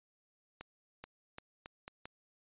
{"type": "accelerating click train", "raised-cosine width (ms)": 0.3, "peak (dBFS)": -29, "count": 6, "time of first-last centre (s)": [0.61, 2.055], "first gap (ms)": 430, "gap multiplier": 0.8, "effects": ["resampled to 8000 Hz"]}